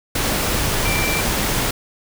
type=tone in noise; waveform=sine; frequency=2349 Hz; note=D7; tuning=in tune; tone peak=-23 dBFS; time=0.85-1.21 s; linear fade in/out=5 ms; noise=pink; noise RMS=-20 dBFS; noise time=0.15-1.71 s; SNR=-6 dB; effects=none